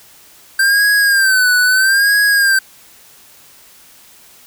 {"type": "tone with vibrato", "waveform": "square", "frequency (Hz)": 1568, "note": "G6", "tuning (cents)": 0, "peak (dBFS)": -10, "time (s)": [0.59, 2.59], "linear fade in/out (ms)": 5, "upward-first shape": "sine", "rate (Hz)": 0.77, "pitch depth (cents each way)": 98, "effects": ["white hiss -44 dBFS RMS until 4.46 s"]}